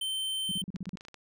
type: tone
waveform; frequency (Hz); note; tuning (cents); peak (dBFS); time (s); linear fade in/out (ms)
square; 3100; G7; -20; -31; 0.01-0.62; 5
type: tone bursts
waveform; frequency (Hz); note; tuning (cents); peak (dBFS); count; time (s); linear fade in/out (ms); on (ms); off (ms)
sine; 185.6; F#3; +6; -33; 8; 0.49-0.956; 2; 25; 38
type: clicks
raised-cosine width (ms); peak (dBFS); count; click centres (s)
0.2; -30; 8; 0.76 / 0.856 / 0.893 / 0.972 / 1.009 / 1.051 / 1.084 / 1.143
effects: none